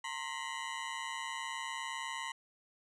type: ring-modulated tone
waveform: 20% pulse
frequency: 987.8 Hz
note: B5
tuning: in tune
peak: -30 dBFS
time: 0.04-2.32 s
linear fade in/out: 5 ms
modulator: 69.9 Hz
effects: resampled to 24000 Hz + 12-bit